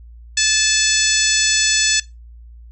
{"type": "harmonic tone", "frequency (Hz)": 870, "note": "A5", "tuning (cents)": -20, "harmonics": [2, 3, 4, 5, 6, 7, 8, 9], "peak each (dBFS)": [-22, -22, -22, -22, -22, -22, -22, -22], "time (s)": [0.37, 2], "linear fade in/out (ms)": 5, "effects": ["noise-tail reverb RT60 0.2 s tail -17 dB re dry", "added 58 Hz sine -37 dBFS peak until 2.71 s"]}